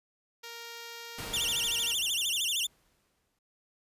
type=tone; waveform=5% pulse; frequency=466.2 Hz; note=A#4; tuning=in tune; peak=-30 dBFS; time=0.43-1.93 s; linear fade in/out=10 ms
type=noise with exponential decay; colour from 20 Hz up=pink; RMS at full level=-39 dBFS; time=1.18-3.39 s; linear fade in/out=5 ms; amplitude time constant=480 ms
type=tone with vibrato; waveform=sawtooth; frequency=3133 Hz; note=G7; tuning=2 cents flat; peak=-25 dBFS; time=1.33-2.67 s; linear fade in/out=10 ms; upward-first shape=sine; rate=13 Hz; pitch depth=240 cents each way
effects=resampled to 32000 Hz